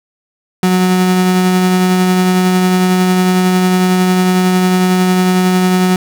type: tone with tremolo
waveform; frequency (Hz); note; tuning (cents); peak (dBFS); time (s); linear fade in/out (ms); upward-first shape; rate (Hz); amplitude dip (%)
35% pulse; 183.6; F#3; -13; -6; 0.63-5.96; 2; triangle; 11; 25
effects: none